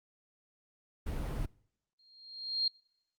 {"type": "noise", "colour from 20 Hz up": "brown", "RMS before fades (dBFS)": -35, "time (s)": [1.06, 1.46], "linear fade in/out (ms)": 10}
{"type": "tone with exponential growth", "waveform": "sine", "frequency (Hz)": 4221, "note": "C8", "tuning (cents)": 14, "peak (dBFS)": -25, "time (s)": [1.99, 2.68], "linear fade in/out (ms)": 5, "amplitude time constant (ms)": 150}
{"effects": ["noise-tail reverb RT60 0.7 s tail -25 dB re dry", "Opus 32 kbps"]}